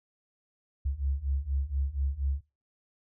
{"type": "beating tone pair", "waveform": "sine", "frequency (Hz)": [66.6, 70.8], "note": ["C2", "C#2"], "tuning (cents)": [31, 37], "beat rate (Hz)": 4.2, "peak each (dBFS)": [-32, -30], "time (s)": [0.85, 2.41], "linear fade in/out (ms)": 10, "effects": ["noise-tail reverb RT60 0.3 s tail -20 dB re dry"]}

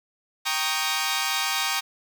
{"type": "chord", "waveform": "10% pulse", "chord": "Eb dominant seventh", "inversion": "first", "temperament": "equal", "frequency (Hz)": [784, 932.3, 1108.7, 1244.5], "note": ["G5", "Bb5", "Db6", "Eb6"], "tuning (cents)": [0, 0, 0, 0], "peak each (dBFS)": -21, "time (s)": [0.45, 1.81], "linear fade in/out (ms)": 20, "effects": []}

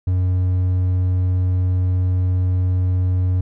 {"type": "tone", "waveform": "triangle", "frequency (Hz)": 91.5, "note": "F#2", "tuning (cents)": -19, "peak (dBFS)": -13, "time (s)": [0.07, 3.41], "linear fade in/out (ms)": 5, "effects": []}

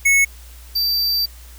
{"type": "tone pair in turn", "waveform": "square", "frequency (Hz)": [2200, 4662], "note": ["C#7", "D8"], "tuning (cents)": [-14, -14], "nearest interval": "octave + minor second", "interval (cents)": 1300, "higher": "second", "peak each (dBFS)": [-12, -17], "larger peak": "first", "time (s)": [[0.05, 0.25], [0.75, 1.26]], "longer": "second", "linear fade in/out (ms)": 10, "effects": ["added 60 Hz sine -38 dBFS peak until 1.58 s", "white hiss -46 dBFS RMS until 1.58 s"]}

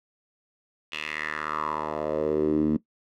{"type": "tone with band-pass filter sweep", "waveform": "10% pulse", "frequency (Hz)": 76.7, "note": "D#2", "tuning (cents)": -24, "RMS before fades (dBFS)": -27, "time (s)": [0.92, 2.77], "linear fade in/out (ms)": 5, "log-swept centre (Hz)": [2900, 240], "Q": 3.9, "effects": ["noise-tail reverb RT60 0.1 s tail -18 dB re dry"]}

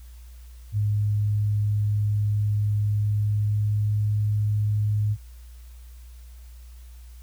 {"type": "tone with pitch glide", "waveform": "sine", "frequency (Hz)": [104.3, 105.09], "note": ["G#2", "G#2"], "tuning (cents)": [8, 21], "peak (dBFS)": -20, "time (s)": [0.72, 5.17], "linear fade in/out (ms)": 50, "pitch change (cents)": 13, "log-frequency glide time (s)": [2.95, 3.91], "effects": ["added 60 Hz sine -41 dBFS peak until 7.22 s", "white hiss -58 dBFS RMS until 7.22 s"]}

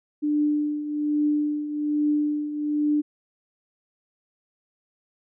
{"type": "tone with tremolo", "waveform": "sine", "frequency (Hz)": 297.3, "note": "D4", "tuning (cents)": 21, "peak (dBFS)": -18, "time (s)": [0.22, 3.02], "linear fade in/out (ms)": 20, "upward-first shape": "triangle", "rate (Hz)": 1.2, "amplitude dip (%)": 70, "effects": []}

